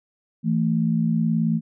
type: tone pair together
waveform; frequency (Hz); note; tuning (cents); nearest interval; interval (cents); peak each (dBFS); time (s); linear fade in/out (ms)
sine; 164.81 / 223.5; E3 / A3; 0 / +27; perfect fourth; 527; -21; 0.43-1.61; 50
effects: none